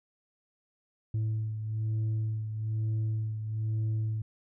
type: beating tone pair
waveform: sine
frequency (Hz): 109.3 / 110.4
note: A2 / A2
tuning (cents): -11 / +6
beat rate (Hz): 1.1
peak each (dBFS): -27 / -34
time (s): 1.14-4.22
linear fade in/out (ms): 5
effects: tanh soft clip ceiling -26 dBFS